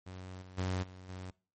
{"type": "tone with level steps", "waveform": "sawtooth", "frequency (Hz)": 92.5, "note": "F#2", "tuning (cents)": 0, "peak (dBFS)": [-40, -46, -28, -45, -38], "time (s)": [0.06, 1.31], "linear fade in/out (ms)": 10, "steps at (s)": [0.41, 0.57, 0.82, 1.08], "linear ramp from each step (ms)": 20, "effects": ["noise-tail reverb RT60 0.4 s tail -24 dB re dry", "MP3 32 kbps"]}